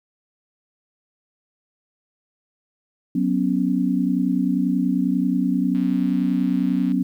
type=chord; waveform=sine; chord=F# suspended fourth; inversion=none; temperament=equal; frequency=185 / 246.9 / 277.2 Hz; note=F#3 / B3 / C#4; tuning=0 / 0 / 0 cents; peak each=-22 dBFS; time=3.15-7.03 s; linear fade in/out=5 ms
type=click train; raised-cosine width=0.3 ms; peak=-29 dBFS; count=153; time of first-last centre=5.75-6.919 s; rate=130 Hz
effects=9-bit